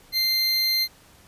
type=tone pair together; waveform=square; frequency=2082 / 4164 Hz; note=C7 / C8; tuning=-9 / -9 cents; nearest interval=octave; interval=1200 cents; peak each=-30 / -21 dBFS; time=0.12-0.88 s; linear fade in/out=50 ms; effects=pink hiss -53 dBFS RMS until 1.27 s + resampled to 32000 Hz